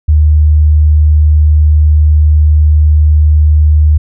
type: tone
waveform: sine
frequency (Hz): 76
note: D#2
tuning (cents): -40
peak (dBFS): -3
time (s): 0.08-3.98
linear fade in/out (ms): 10
effects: none

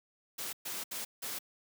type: noise bursts at uneven times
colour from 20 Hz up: white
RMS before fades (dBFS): -39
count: 4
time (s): 0.38-0.53 / 0.65-0.84 / 0.91-1.05 / 1.22-1.39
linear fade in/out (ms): 10
effects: high-pass 150 Hz 12 dB/octave

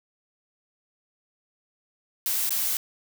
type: noise with dropouts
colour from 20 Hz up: blue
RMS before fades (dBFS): -26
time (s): 2.26-2.77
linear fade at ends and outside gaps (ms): 1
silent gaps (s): 2.493-2.506
effects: none

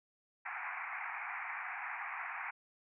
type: band-pass noise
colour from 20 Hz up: white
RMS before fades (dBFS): -42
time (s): 0.45-2.51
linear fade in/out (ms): 10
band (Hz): 730 to 2400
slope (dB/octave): 96
effects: none

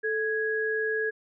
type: tone pair together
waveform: sine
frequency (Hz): 438.1 / 1661.2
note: A4 / G#6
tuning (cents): -7 / 0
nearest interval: octave + major seventh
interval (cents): 2307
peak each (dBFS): -28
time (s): 0.03-1.11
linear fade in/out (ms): 20
effects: none

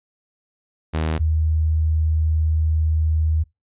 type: tone pair in turn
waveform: sawtooth / sine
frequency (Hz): 79.1 / 78.73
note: D#2 / D#2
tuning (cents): +29 / +21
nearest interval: unison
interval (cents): 8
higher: first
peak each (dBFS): -16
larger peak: neither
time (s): 0.93-1.19 / 1.19-3.44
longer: second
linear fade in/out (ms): 20
effects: noise-tail reverb RT60 0.2 s tail -23 dB re dry + resampled to 8000 Hz

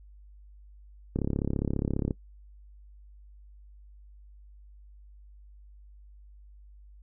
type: click train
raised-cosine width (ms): 3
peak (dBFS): -15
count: 34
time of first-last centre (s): 1.16-2.108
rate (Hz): 34.8
effects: noise-tail reverb RT60 0.1 s tail -20 dB re dry + added 50 Hz sine -49 dBFS peak until 7.02 s

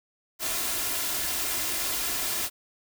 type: noise with comb filter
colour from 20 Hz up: white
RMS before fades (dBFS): -29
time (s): 0.39-2.5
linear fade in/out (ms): 50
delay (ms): 2.9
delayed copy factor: +0.5
effects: none

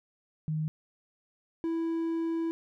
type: tone pair in turn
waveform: sine / triangle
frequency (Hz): 155.56 / 329.6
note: D#3 / E4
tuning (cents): 0 / 0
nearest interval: octave + minor second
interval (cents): 1300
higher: second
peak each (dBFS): -28 / -26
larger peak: second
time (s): 0.48-0.68 / 1.64-2.51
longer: second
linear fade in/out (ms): 0
effects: none

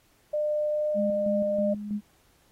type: tone with pitch glide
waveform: sine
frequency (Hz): 601 to 605.2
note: D5 to D#5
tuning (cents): +40 to -48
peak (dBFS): -24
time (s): 0.33-1.74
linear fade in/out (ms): 10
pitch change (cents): +12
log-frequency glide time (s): 0.7-0.95
type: tone with tremolo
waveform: sine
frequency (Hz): 207.7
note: G#3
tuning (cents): 0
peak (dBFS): -26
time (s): 0.94-2.01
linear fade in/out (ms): 50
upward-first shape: square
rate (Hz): 3.1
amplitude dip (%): 55
effects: pink hiss -64 dBFS RMS until 2.51 s + AAC 48 kbps

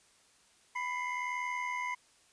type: tone cluster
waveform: triangle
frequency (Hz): 992 / 2037 / 2118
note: B5 / C7 / C7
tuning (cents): +7 / -47 / +21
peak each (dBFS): -34 / -39 / -37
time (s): 0.75-1.95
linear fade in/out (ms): 10
effects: white hiss -65 dBFS RMS until 2.32 s + resampled to 22050 Hz

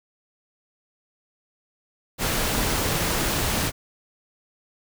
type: noise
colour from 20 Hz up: pink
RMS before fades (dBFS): -24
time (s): 2.18-3.72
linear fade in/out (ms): 50
effects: none

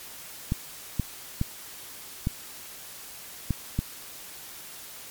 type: clicks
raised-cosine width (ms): 5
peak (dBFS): -12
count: 6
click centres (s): 0.521 / 0.997 / 1.414 / 2.271 / 3.507 / 3.79
effects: white hiss -43 dBFS RMS until 5.1 s + MP3 96 kbps

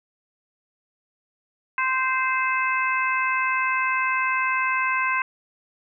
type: harmonic tone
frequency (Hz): 520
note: C5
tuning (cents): -11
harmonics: 2 / 3 / 4 / 5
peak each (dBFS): -24 / -26 / -27 / -28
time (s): 1.78-5.22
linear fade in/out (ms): 2
effects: none

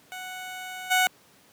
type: tone with level steps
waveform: 15% pulse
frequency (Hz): 740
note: F#5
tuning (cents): 0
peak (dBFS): -29 / -13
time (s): 0.12-1.07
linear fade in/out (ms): 0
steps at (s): 0.9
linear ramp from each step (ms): 20
effects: pink hiss -57 dBFS RMS until 1.52 s + high-pass 150 Hz 12 dB/octave

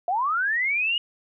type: linear sweep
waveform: sine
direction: up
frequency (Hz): 670 to 2916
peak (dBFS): -21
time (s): 0.08-0.98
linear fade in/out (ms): 2
effects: none

